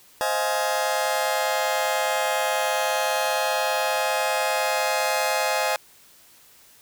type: chord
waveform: sawtooth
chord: F minor seventh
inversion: second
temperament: just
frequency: 523.8 / 628.6 / 698.5 / 838.1 Hz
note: C5 / Eb5 / F5 / Ab5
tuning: +2 / +18 / 0 / +16 cents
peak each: -24 / -23 / -26 / -22 dBFS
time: 0.21-5.76 s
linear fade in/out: 0 ms
effects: white hiss -53 dBFS RMS until 6.81 s